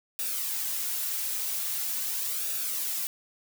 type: noise with flanger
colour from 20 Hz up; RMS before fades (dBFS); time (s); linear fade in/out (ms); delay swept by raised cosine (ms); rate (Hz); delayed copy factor
blue; -31; 0.19-3.07; 0; 0.94 to 4.34; 0.43; -0.55
effects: none